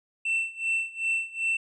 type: tone with tremolo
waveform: triangle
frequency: 2684 Hz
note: E7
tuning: 31 cents sharp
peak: -21 dBFS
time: 0.25-1.57 s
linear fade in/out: 5 ms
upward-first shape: sine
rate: 2.6 Hz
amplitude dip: 90%
effects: resampled to 22050 Hz